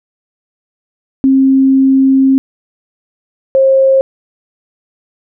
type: tone pair in turn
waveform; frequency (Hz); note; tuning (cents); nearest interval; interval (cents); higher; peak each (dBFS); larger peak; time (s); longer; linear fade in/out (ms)
sine; 267.4 / 534.8; C4 / C5; +38 / +38; octave; 1200; second; -5; neither; 1.24-2.38 / 3.55-4.01; first; 0
effects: none